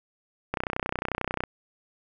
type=click train; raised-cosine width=0.5 ms; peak=-12 dBFS; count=29; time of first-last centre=0.54-1.437 s; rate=31.2 Hz; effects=none